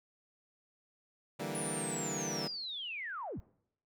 15% pulse chord, E half-diminished seventh, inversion third, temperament equal, 146.83 / 164.81 / 196 / 233.1 Hz, D3 / E3 / G3 / Bb3, 0 / 0 / 0 / 0 cents, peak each -36 dBFS, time 1.39-2.48 s, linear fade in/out 10 ms
sine linear sweep, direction down, 10000 to 34.65 Hz, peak -38 dBFS, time 1.55-3.4 s, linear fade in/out 0 ms
effects noise-tail reverb RT60 0.7 s tail -22 dB re dry

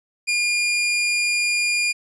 sawtooth tone, 2418 Hz, D7, 50 cents sharp, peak -15 dBFS, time 0.27-1.93 s, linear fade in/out 20 ms, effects resampled to 22050 Hz

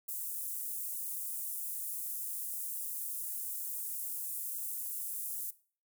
pink high-pass noise, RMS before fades -39 dBFS, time 0.08-5.51 s, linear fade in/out 10 ms, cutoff 9800 Hz, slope 24 dB/octave, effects noise-tail reverb RT60 0.4 s tail -18 dB re dry

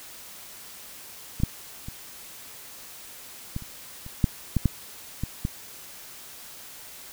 clicks, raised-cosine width 5 ms, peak -20 / -8 / -23 / -17 / -29 / -27 / -6 / -9 / -7 / -15 / -13 dBFS, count 11, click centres 1.401 / 1.435 / 1.885 / 3.564 / 3.623 / 4.064 / 4.242 / 4.567 / 4.657 / 5.236 / 5.451 s, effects white hiss -44 dBFS RMS until 7.12 s

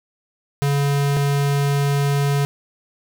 square tone pair in turn, 141.6 / 141.6 Hz, C#3 / C#3, +37 / +37 cents, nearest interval unison, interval 0 cents, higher neither, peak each -17 dBFS, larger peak neither, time 0.62-1.17 / 1.17-2.45 s, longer second, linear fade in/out 0 ms, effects none

